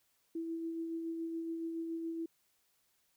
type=tone with tremolo; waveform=sine; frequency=329.6 Hz; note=E4; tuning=in tune; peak=-35 dBFS; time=0.35-2.26 s; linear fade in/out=5 ms; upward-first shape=sine; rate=7.1 Hz; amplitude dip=30%; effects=white hiss -75 dBFS RMS until 3.16 s